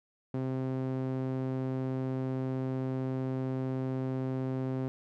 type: tone with band-pass filter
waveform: sawtooth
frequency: 130.81 Hz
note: C3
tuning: in tune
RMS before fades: -33 dBFS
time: 0.34-4.88 s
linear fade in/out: 0 ms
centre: 280 Hz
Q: 0.89
effects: none